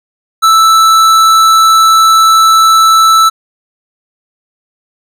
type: tone with tanh clipping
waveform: sine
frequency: 1318.5 Hz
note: E6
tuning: in tune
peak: -5 dBFS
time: 0.42-3.3 s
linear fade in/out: 20 ms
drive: 17 dB
effects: none